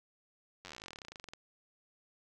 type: slowing click train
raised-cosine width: 0.2 ms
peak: -29 dBFS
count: 29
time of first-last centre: 0.65-1.335 s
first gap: 10 ms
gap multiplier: 1.06
effects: none